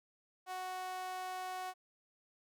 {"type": "tone with high-pass filter", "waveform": "sawtooth", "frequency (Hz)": 370, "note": "F#4", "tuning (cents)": 0, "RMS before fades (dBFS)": -42, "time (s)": [0.46, 1.74], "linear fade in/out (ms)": 50, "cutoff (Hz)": 780, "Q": 2.8, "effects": []}